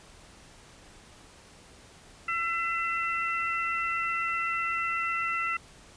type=harmonic tone; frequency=673 Hz; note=E5; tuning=36 cents sharp; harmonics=2 / 3 / 4; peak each=-30 / -32 / -33 dBFS; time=2.28-5.57 s; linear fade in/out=5 ms; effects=pink hiss -53 dBFS RMS until 5.96 s + resampled to 22050 Hz